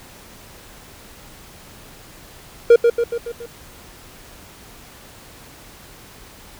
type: tone with echo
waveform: triangle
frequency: 470.4 Hz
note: A#4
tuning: 16 cents sharp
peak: -3 dBFS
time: 2.7-2.76 s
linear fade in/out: 5 ms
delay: 140 ms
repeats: 5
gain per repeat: -5 dB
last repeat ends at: 3.46 s
effects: pink hiss -43 dBFS RMS until 6.59 s